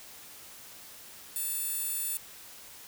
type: tone with high-pass filter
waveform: 15% pulse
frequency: 880 Hz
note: A5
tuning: in tune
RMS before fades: -33 dBFS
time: 1.36-2.17 s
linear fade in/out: 0 ms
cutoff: 11000 Hz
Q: 1.2
effects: white hiss -49 dBFS RMS until 2.87 s